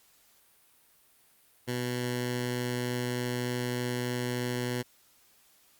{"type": "tone with notch filter", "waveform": "10% pulse", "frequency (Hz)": 123.3, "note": "B2", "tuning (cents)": -2, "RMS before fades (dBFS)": -32, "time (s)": [1.67, 4.83], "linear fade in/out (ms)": 20, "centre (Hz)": 690, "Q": 1.7, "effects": ["white hiss -63 dBFS RMS until 5.79 s", "Opus 48 kbps"]}